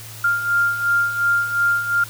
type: beating tone pair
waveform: sine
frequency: 1396.9 / 1399.7 Hz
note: F6 / F6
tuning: 0 / +3 cents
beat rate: 2.8 Hz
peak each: -23 / -17 dBFS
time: 0.24-2.04 s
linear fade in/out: 5 ms
effects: added 111 Hz sine -38 dBFS peak until 2.09 s + white hiss -38 dBFS RMS until 2.09 s